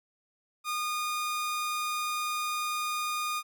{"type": "tone", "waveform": "sawtooth", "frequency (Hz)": 1223, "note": "D#6", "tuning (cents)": -30, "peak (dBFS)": -26, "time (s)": [0.64, 3.43], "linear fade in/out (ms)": 50, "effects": []}